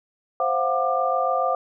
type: tone cluster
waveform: sine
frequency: 524 / 689 / 736 / 1192 Hz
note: C5 / F5 / F#5 / D6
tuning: +2 / -24 / -9 / +25 cents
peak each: -25 dBFS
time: 0.4-1.55 s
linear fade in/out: 2 ms
effects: none